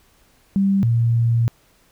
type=tone pair in turn; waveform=sine; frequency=196 / 116.54 Hz; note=G3 / A#2; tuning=0 / 0 cents; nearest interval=major sixth; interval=900 cents; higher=first; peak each=-14 dBFS; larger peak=neither; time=0.56-0.83 / 0.83-1.48 s; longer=second; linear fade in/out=0 ms; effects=pink hiss -57 dBFS RMS until 1.91 s